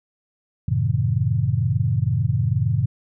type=chord; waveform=sine; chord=F# diminished seventh; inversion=none; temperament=just; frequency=92.5 / 111 / 133.2 / 159.84 Hz; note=F#2 / A2 / C3 / Eb3; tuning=0 / +16 / +31 / +47 cents; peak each=-25 / -21 / -22 / -27 dBFS; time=0.68-2.86 s; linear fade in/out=5 ms; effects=none